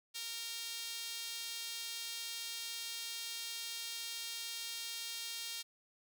sawtooth tone with high-pass filter, 462.3 Hz, A#4, 14 cents flat, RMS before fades -43 dBFS, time 0.14-5.63 s, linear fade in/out 20 ms, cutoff 3700 Hz, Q 1.5, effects none

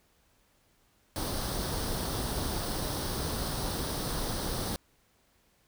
pink noise with comb filter, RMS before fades -33 dBFS, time 1.16-4.76 s, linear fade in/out 0 ms, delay 0.21 ms, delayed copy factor +0.6, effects pink hiss -68 dBFS RMS until 5.67 s

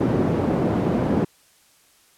white band-pass noise, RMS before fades -21 dBFS, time 0-1.25 s, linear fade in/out 10 ms, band 120 to 340 Hz, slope 12 dB/octave, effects white hiss -57 dBFS RMS until 2.17 s + low-pass 12000 Hz 12 dB/octave

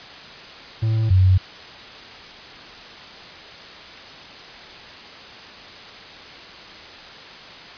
triangle / sine tone pair in turn, 111 / 93.34 Hz, A2 / F#2, +16 / +16 cents, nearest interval minor third, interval 300 cents, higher first, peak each -15 / -11 dBFS, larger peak second, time 0.82-1.1 / 1.1-1.38 s, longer neither, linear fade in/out 10 ms, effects white hiss -39 dBFS RMS until 7.77 s + resampled to 11025 Hz

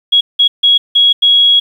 sine tone bursts at uneven times, 3322 Hz, G#7, in tune, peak -5 dBFS, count 5, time 0.12-0.21 / 0.39-0.48 / 0.63-0.78 / 0.95-1.13 / 1.22-1.6 s, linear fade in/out 10 ms, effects 7-bit

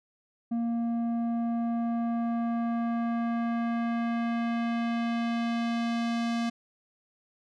square tone with low-pass filter sweep, 233.1 Hz, A#3, in tune, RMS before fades -29 dBFS, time 0.51-6.5 s, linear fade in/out 10 ms, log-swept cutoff 480 to 5300 Hz, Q 0.95, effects none

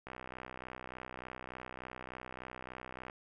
click train, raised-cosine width 0.5 ms, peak -29 dBFS, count 193, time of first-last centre 0.07-3.098 s, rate 63.4 Hz, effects none

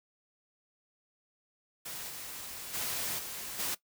white noise with level steps, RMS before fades -41 / -43 / -35 / -41 / -34 dBFS, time 1.85-3.75 s, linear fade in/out 10 ms, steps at 2.08 / 2.73 / 3.18 / 3.58 s, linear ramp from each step 20 ms, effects noise-tail reverb RT60 0.1 s tail -18 dB re dry

